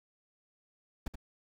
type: noise with echo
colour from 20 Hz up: brown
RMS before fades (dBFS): -32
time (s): 1.06-1.08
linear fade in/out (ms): 5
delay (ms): 76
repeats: 1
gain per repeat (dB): -8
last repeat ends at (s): 1.156
effects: none